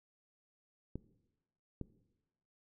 clicks, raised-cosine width 3 ms, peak -27 dBFS, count 2, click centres 0.956 / 1.813 s, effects noise-tail reverb RT60 1.0 s tail -18 dB re dry

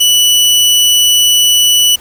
sawtooth tone, 2960 Hz, F#7, in tune, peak -3 dBFS, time 0-1.96 s, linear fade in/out 10 ms, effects pink hiss -38 dBFS RMS until 2 s

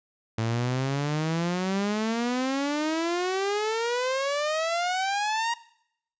sawtooth exponential sweep, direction up, 110.1 to 947 Hz, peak -21 dBFS, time 0.38-5.54 s, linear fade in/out 5 ms, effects noise-tail reverb RT60 0.7 s tail -19 dB re dry + resampled to 16000 Hz

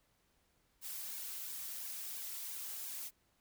blue noise with flanger, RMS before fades -44 dBFS, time 0.81-3.11 s, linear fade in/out 50 ms, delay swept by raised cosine 1.5 to 4.2 ms, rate 2.9 Hz, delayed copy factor -1, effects pink hiss -75 dBFS RMS until 3.4 s

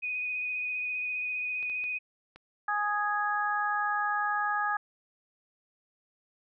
sine tone with vibrato, 2489 Hz, D#7, in tune, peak -30 dBFS, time 0.02-1.99 s, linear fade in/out 20 ms, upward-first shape sine, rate 15 Hz, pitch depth 19 cents each way
clicks, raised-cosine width 0.3 ms, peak -33 dBFS, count 4, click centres 1.628 / 1.698 / 1.84 / 2.36 s
harmonic tone, 415.3 Hz, G#4, in tune, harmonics 2 / 3 / 4, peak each -31 / -31 / -31 dBFS, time 2.68-4.77 s, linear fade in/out 5 ms
effects none

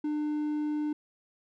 triangle tone, 300 Hz, D4, 37 cents sharp, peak -26 dBFS, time 0.04-0.93 s, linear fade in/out 5 ms, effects none

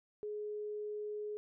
sine tone, 420 Hz, G#4, 19 cents sharp, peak -38 dBFS, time 0.23-1.37 s, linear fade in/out 0 ms, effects none

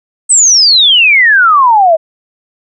sine exponential sweep, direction down, 8400 to 620 Hz, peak -3 dBFS, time 0.29-1.97 s, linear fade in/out 20 ms, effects none

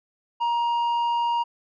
sine tone with tanh clipping, 943 Hz, A#5, 20 cents sharp, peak -22 dBFS, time 0.4-1.44 s, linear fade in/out 20 ms, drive 6 dB, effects none

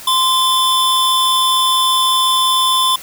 square tone pair together, 1040 / 3493 Hz, C6 / A7, -11 / -13 cents, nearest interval octave + major sixth, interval 2098 cents, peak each -15 dBFS, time 0.07-2.96 s, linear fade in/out 5 ms, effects white hiss -34 dBFS RMS until 3.02 s

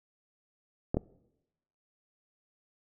clicks, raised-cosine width 2 ms, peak -14 dBFS, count 2, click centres 0.945 / 0.97 s, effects noise-tail reverb RT60 0.9 s tail -22 dB re dry

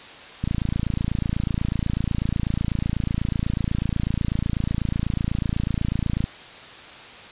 click train, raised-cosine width 5 ms, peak -11 dBFS, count 164, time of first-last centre 0.44-6.241 s, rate 28.1 Hz, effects white hiss -41 dBFS RMS until 7.31 s + resampled to 8000 Hz

